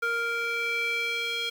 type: tone with band-pass filter sweep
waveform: square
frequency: 466.2 Hz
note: A#4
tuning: in tune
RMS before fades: -29 dBFS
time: 0.02-1.5 s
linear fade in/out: 10 ms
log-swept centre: 1600 to 3100 Hz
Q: 3.4
effects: 8-bit